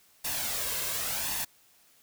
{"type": "noise with flanger", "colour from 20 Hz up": "white", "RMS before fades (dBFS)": -32, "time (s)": [0.24, 1.45], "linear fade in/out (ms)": 10, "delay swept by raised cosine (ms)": [1.1, 1.92], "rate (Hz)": 0.91, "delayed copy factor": 0.55, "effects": ["white hiss -62 dBFS RMS until 2.02 s"]}